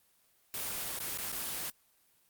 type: noise with dropouts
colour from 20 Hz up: white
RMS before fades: -37 dBFS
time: 0.54-1.7 s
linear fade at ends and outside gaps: 2 ms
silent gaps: 0.989-1.001 / 1.177-1.184 / 1.32-1.325 s
effects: white hiss -69 dBFS RMS until 2.29 s + Opus 24 kbps